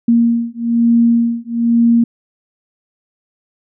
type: beating tone pair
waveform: sine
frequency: 233.1 / 234.2 Hz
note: A#3 / A#3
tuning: 0 / +8 cents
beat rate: 1.1 Hz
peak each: -13 dBFS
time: 0.08-2.04 s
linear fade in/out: 5 ms
effects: none